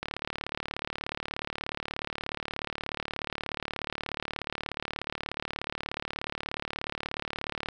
click train, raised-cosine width 0.3 ms, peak -16 dBFS, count 282, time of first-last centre 0.03-7.687 s, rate 36.7 Hz, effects none

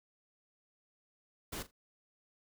pink noise with echo, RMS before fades -41 dBFS, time 1.52-1.63 s, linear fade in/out 10 ms, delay 41 ms, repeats 2, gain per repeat -15 dB, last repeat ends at 1.712 s, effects none

